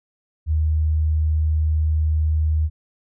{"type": "tone", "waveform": "sine", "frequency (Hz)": 77.78, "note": "D#2", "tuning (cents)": 0, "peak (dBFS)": -16, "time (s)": [0.46, 2.7], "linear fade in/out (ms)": 50, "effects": []}